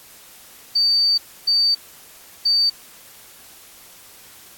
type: tone bursts at uneven times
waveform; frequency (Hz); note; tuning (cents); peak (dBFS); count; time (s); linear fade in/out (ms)
sine; 4601; D8; -36; -14; 3; 0.75-1.18 / 1.47-1.75 / 2.45-2.7; 10
effects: white hiss -45 dBFS RMS until 4.57 s + AAC 64 kbps